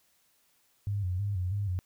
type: tone with vibrato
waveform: sine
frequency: 96 Hz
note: G2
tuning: 36 cents flat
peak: -28 dBFS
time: 0.87-1.79 s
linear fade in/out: 0 ms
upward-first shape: square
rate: 3.1 Hz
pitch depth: 96 cents each way
effects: white hiss -69 dBFS RMS until 1.85 s